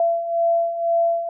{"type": "beating tone pair", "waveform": "sine", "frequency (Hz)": [674, 676], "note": ["E5", "E5"], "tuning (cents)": [38, 43], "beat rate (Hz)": 2, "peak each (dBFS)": [-24, -18], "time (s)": [0, 1.29], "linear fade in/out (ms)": 2, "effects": []}